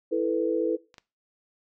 sine chord, E suspended fourth, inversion none, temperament just, 329.6 / 439.5 / 494.4 Hz, E4 / A4 / B4, 0 / -2 / +2 cents, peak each -27 dBFS, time 0.11-0.77 s, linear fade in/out 20 ms
clicks, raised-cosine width 0.2 ms, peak -33 / -28 dBFS, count 2, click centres 0.942 / 0.982 s
effects noise-tail reverb RT60 0.3 s tail -20 dB re dry

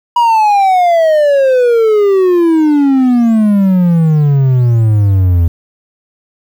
triangle exponential sweep, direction down, 970 to 82.9 Hz, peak -4 dBFS, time 0.16-5.48 s, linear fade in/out 5 ms, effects 7-bit

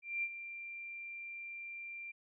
sine tone with ADSR envelope, 2371 Hz, D7, 16 cents sharp, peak -32 dBFS, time 0.02-2.12 s, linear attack 210 ms, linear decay 53 ms, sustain -11 dB, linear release 14 ms, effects none

